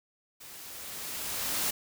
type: noise with level ramp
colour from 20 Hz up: white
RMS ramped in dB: -48 to -29 dBFS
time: 0.4-1.71 s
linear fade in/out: 10 ms
effects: none